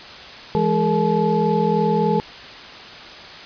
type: tone cluster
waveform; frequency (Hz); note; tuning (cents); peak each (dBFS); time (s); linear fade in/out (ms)
sine; 166.4 / 208.1 / 418.1 / 461.6 / 861; E3 / G#3 / G#4 / A#4 / A5; +17 / +4 / +12 / -17 / -38; -22; 0.55-2.2; 0
effects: white hiss -37 dBFS RMS until 3.45 s + resampled to 11025 Hz